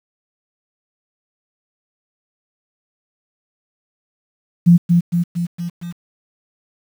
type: tone with echo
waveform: sine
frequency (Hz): 172.5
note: F3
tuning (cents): -21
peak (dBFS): -5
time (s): 4.66-4.78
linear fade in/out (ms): 20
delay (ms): 230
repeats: 5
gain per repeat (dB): -4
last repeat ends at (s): 5.93
effects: 7-bit